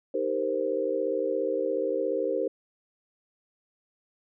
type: chord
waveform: sine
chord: C minor seventh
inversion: first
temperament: equal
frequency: 311.1 / 392 / 466.2 / 523.3 Hz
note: Eb4 / G4 / Bb4 / C5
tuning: 0 / 0 / 0 / 0 cents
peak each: -34 / -31 / -30 / -29 dBFS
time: 0.14-2.48 s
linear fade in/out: 5 ms
effects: none